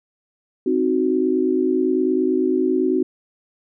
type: chord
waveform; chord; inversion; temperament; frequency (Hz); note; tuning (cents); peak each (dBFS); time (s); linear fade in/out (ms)
sine; C diminished; none; equal; 261.6 / 311.1 / 370; C4 / Eb4 / Gb4; 0 / 0 / 0; -21 / -22 / -19; 0.66-3.03; 5
effects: none